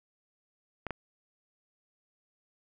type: clicks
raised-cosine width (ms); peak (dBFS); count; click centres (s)
0.5; -20 / -19; 2; 0.867 / 0.907
effects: none